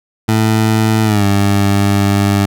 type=tone with pitch glide; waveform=20% pulse; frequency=110 to 100.29 Hz; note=A2 to G2; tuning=0 to +40 cents; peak=-5 dBFS; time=0.28-2.46 s; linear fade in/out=10 ms; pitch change=-160 cents; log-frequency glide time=1.04-1.24 s; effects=none